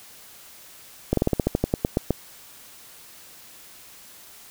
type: slowing click train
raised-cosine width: 2 ms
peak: -6 dBFS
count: 13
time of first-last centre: 1.13-2.107 s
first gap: 43 ms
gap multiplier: 1.11
effects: white hiss -47 dBFS RMS until 4.5 s